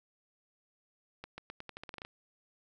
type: accelerating click train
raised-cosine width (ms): 0.3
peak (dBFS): -27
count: 12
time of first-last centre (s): 1.24-2.05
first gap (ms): 140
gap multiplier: 0.86
effects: none